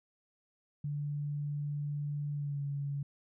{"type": "tone with pitch glide", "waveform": "sine", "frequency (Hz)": [145.9, 141.66], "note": ["D3", "C#3"], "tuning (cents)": [-11, 38], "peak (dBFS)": -33, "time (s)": [0.84, 3.03], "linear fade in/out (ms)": 5, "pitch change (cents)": -51, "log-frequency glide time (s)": [2.33, 2.61], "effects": []}